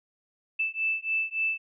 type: beating tone pair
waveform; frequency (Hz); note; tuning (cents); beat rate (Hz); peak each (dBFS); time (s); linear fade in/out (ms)
sine; 2637 / 2640.5; E7 / E7; 0 / +2; 3.5; -29; 0.59-1.58; 10
effects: none